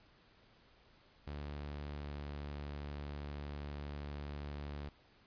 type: tone with pitch glide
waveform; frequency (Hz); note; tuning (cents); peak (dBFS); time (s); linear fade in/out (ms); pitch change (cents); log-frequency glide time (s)
sawtooth; 72.9 to 72.48; D2 to D2; -12 to -22; -38; 1.27-4.89; 5; -10; 1.99-2.06
effects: pink hiss -66 dBFS RMS until 5.26 s + resampled to 11025 Hz